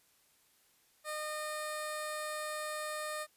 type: tone with notch filter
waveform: 10% pulse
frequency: 610 Hz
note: D#5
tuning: 34 cents flat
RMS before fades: -39 dBFS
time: 1.04-3.27 s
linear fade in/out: 50 ms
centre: 2900 Hz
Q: 1.2
effects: white hiss -69 dBFS RMS until 3.36 s + resampled to 32000 Hz